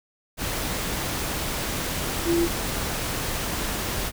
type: tone in noise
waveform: sine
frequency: 339.4 Hz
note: F4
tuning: 49 cents flat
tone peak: -19 dBFS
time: 2.25-2.49 s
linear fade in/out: 50 ms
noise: pink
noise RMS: -28 dBFS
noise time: 0.37-4.12 s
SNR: +6 dB
effects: none